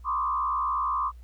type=tone with frequency modulation; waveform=sine; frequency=1113 Hz; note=C#6; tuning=7 cents sharp; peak=-24 dBFS; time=0.04-1.12 s; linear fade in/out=50 ms; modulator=68.2 Hz; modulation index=1.5; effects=added 60 Hz sine -43 dBFS peak until 1.23 s + pink hiss -67 dBFS RMS until 1.23 s